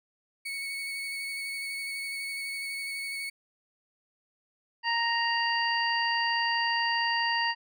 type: tone with vibrato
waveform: 35% pulse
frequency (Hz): 2217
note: C#7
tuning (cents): 0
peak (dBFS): -31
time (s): 0.45-3.3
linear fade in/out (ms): 10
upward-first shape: square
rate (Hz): 12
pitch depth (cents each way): 10
type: harmonic tone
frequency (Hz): 932.3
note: A#5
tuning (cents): 0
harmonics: 1 / 2 / 3 / 5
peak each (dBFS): -29 / -29 / -33 / -33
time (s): 4.83-7.55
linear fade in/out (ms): 50
effects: none